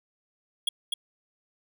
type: tone with echo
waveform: square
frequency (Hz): 3322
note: G#7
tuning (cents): 0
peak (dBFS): -23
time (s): 0.67-0.69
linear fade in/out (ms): 5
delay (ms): 250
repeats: 1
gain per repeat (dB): -3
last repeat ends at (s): 0.94
effects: none